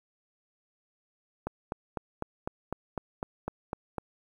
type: click train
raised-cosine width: 1 ms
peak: -18 dBFS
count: 11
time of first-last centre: 1.47-3.983 s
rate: 3.98 Hz
effects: 9-bit